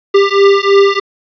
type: beating tone pair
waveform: square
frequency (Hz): 395.4 / 398.5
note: G4 / G4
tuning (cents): +15 / +28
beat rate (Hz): 3.1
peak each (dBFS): -10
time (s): 0.14-1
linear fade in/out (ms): 10
effects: resampled to 11025 Hz + 7-bit